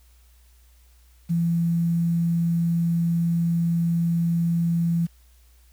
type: tone with quantisation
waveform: sine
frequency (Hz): 168.8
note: E3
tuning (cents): +41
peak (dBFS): -19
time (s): 1.29-5.07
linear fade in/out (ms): 20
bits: 8
effects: added 60 Hz sine -52 dBFS peak until 5.72 s + white hiss -62 dBFS RMS until 5.72 s